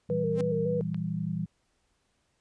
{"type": "chord", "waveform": "sine", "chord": "E diminished", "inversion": "second", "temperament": "equal", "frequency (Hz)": [116.54, 164.81, 196], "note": ["Bb2", "E3", "G3"], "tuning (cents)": [0, 0, 0], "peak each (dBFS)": [-37, -31, -34], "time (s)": [0.09, 1.46], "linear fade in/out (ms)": 10}
{"type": "tone with vibrato", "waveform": "sine", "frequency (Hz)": 475.2, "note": "A#4", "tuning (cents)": 33, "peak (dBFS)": -27, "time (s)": [0.1, 0.81], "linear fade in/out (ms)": 0, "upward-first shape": "square", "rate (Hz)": 3.6, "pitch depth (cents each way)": 44}
{"type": "tone with exponential growth", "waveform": "sawtooth", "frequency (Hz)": 262.8, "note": "C4", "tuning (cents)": 8, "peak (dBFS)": -28, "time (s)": [0.31, 0.41], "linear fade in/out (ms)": 1, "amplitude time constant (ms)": 20}
{"type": "click", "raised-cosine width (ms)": 0.3, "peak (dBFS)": -30, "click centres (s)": 0.945}
{"effects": ["pink hiss -73 dBFS RMS until 2.4 s", "resampled to 22050 Hz"]}